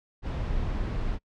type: noise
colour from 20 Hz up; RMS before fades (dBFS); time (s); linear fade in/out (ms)
brown; -29; 0.22-1.19; 50
effects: noise-tail reverb RT60 0.1 s tail -25 dB re dry + low-pass 4000 Hz 12 dB/octave